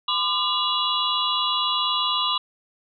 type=tone cluster; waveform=sine; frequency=1020 / 1199 / 2866 / 3406 / 3918 Hz; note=C6 / D6 / F7 / G#7 / B7; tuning=-44 / +36 / +44 / +43 / -15 cents; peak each=-27 dBFS; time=0.08-2.38 s; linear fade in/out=5 ms; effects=none

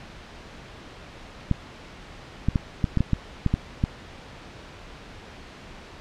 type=clicks; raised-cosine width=5 ms; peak=-8 dBFS; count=10; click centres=1.513 / 2.486 / 2.558 / 2.842 / 2.973 / 3.006 / 3.133 / 3.463 / 3.54 / 3.839 s; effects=pink hiss -43 dBFS RMS until 6 s + low-pass 4000 Hz 12 dB/octave

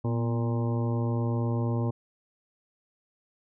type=harmonic tone with a mistuned harmonic; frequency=116.54 Hz; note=A#2; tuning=in tune; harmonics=1 / 2 / 3 / 4 / 5 / 7 / 8 / 9; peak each=-26 / -32 / -36 / -38 / -40 / -43 / -44 / -45 dBFS; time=0.04-1.91 s; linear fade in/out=10 ms; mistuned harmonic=2; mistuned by=+59 cents; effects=none

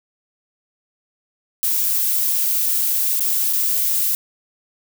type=noise with dropouts; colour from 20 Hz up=violet; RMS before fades=-19 dBFS; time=1.63-4.15 s; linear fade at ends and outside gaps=0 ms; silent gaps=3.196-3.206 / 3.527-3.533 s; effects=none

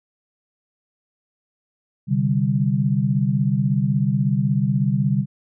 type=chord; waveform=sine; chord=C suspended second; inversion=none; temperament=just; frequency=130.81 / 147.16 / 196.22 Hz; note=C3 / D3 / G3; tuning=0 / +4 / +2 cents; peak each=-21 dBFS; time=2.07-5.26 s; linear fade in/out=50 ms; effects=none

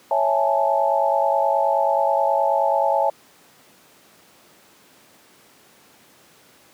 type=chord; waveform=sine; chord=A major seventh; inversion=first; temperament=equal; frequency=554.4 / 659.3 / 830.6 / 880 Hz; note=C#5 / E5 / G#5 / A5; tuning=0 / 0 / 0 / 0 cents; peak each=-22 dBFS; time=0.11-3.1 s; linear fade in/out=2 ms; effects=pink hiss -52 dBFS RMS until 6.73 s + high-pass 200 Hz 12 dB/octave

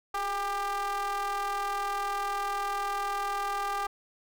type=ring-modulated tone; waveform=square; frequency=196 Hz; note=G3; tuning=in tune; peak=-27 dBFS; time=0.14-3.87 s; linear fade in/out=5 ms; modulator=1000 Hz; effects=none

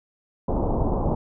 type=low-pass noise; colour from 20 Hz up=pink; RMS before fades=-23 dBFS; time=0.48-1.15 s; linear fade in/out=5 ms; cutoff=960 Hz; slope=48 dB/octave; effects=none

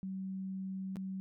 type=tone with dropouts; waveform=sine; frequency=190.5 Hz; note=G3; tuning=49 cents flat; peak=-37 dBFS; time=0.03-1.2 s; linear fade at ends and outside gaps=0 ms; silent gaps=0.958-0.968 s; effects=none

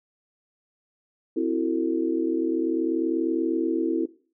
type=chord; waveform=sine; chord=F# half-diminished seventh; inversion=second; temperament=equal with one note detuned; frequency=261.6 / 329.6 / 370 / 450 Hz; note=C4 / E4 / F#4 / A4; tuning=0 / 0 / 0 / +39 cents; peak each=-29 / -24 / -29 / -30 dBFS; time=1.36-4.06 s; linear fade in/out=10 ms; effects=noise-tail reverb RT60 0.4 s tail -19 dB re dry

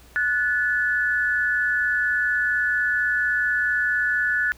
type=tone pair together; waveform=sine; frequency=1473 / 1728.7 Hz; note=F#6 / A6; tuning=-8 / -31 cents; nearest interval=minor third; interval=277 cents; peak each=-22 / -22 dBFS; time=0.16-4.52 s; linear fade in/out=0 ms; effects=added 60 Hz sine -48 dBFS peak until 4.57 s + pink hiss -52 dBFS RMS until 4.57 s

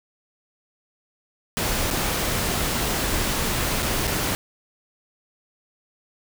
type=noise with dropouts; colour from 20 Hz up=pink; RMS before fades=-24 dBFS; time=1.57-4.35 s; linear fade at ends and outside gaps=0 ms; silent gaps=1.904-1.91 / 3.823-3.828 / 4.071-4.076 s; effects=none

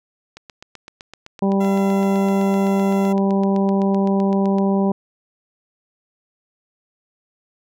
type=click train; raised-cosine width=0.2 ms; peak=-20 dBFS; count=34; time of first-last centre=0.37-4.585 s; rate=7.83 Hz
type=harmonic tone; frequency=196 Hz; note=G3; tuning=in tune; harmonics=1 / 2 / 3 / 4 / 5; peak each=-16 / -22 / -26 / -28 / -30 dBFS; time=1.42-4.92 s; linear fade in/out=5 ms
type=tone; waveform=15% pulse; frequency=679 Hz; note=F5; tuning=49 cents flat; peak=-26 dBFS; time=1.6-3.13 s; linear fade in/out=10 ms
effects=none

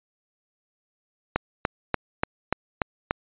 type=click train; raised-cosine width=0.5 ms; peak=-6 dBFS; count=7; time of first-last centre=1.36-3.109 s; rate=3.43 Hz; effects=resampled to 8000 Hz

